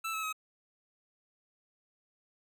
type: tone with pitch steps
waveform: 25% pulse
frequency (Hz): 1323 / 1297.3 / 1272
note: E6 / E6 / D#6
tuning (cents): +6 / -28 / +38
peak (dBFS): -30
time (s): 0.04-0.328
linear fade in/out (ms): 10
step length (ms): 96
effects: none